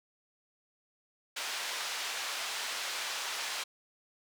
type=band-pass noise; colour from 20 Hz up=white; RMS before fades=-37 dBFS; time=1.36-3.64 s; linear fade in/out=10 ms; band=700 to 4900 Hz; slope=12 dB/octave; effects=none